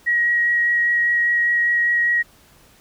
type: tone with vibrato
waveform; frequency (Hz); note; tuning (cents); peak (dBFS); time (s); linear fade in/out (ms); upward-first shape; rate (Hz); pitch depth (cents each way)
sine; 1900; A#6; +33; -15; 0.06-2.23; 20; sine; 5; 8
effects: pink hiss -52 dBFS RMS until 2.8 s